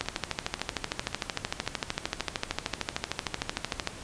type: two click trains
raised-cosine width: 0.2 ms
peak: -10 / -21 dBFS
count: 52 / 7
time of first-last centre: 0.01-3.874 / 0.06-3.269 s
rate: 13.2 / 1.87 Hz
effects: pink hiss -44 dBFS RMS until 4.03 s + resampled to 22050 Hz